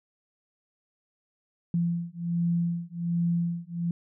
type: beating tone pair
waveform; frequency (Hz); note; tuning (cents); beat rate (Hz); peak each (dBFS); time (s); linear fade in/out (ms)
sine; 170.3 / 171.6; F3 / F3; -43 / -30; 1.3; -28; 1.74-3.91; 2
effects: none